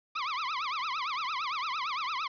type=tone with vibrato; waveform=sawtooth; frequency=1149 Hz; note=D6; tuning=38 cents flat; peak=-27 dBFS; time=0.15-2.28 s; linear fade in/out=10 ms; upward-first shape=triangle; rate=8.8 Hz; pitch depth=290 cents each way; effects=resampled to 11025 Hz + 9-bit

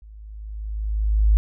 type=tone with level ramp; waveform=sine; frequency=52.8 Hz; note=G#1; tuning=29 cents sharp; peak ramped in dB=-41 to -11 dBFS; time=0.02-1.37 s; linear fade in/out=0 ms; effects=none

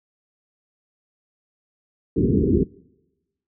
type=low-pass noise; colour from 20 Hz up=white; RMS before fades=-18 dBFS; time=2.16-2.64 s; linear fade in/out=10 ms; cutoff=430 Hz; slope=96 dB/octave; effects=noise-tail reverb RT60 1.0 s tail -24 dB re dry + high-pass 60 Hz 12 dB/octave

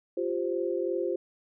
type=chord; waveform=sine; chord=F suspended second; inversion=none; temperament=equal; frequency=349.2 / 392 / 523.3 Hz; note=F4 / G4 / C5; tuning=0 / 0 / 0 cents; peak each=-30 / -32 / -32 dBFS; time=0.17-1.16 s; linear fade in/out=5 ms; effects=none

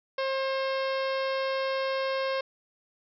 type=harmonic tone; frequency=534 Hz; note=C5; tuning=35 cents sharp; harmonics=1 / 2 / 3 / 4 / 5 / 6 / 7 / 8 / 9 / 10; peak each=-28 / -34 / -38 / -40 / -42 / -44 / -45 / -46 / -47 / -48 dBFS; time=0.18-2.41 s; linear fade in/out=5 ms; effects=none

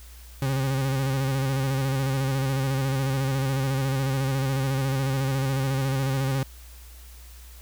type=tone with vibrato; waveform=40% pulse; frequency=134.5 Hz; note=C3; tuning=48 cents sharp; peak=-22 dBFS; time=0.42-6.43 s; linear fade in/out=2 ms; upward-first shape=square; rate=14 Hz; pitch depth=35 cents each way; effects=added 60 Hz sine -43 dBFS peak until 7.61 s + white hiss -51 dBFS RMS until 7.61 s

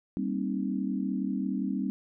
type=chord; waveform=sine; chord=C minor seventh; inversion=second; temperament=equal with one note detuned; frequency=196 / 233.1 / 265.6 / 311.1 Hz; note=G3 / Bb3 / C4 / Eb4; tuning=0 / 0 / +26 / 0 cents; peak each=-31 / -36 / -32 / -37 dBFS; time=0.17-1.9 s; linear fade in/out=0 ms; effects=none

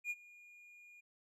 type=tone with ADSR envelope; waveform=triangle; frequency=2430 Hz; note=D#7; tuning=42 cents flat; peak=-33 dBFS; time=0.04-1.01 s; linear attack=63 ms; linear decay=42 ms; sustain=-22 dB; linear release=13 ms; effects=none

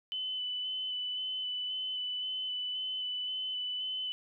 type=tone with vibrato; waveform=sine; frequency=3010 Hz; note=F#7; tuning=29 cents sharp; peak=-33 dBFS; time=0.12-4.12 s; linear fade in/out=0 ms; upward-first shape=square; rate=1.9 Hz; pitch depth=12 cents each way; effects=none

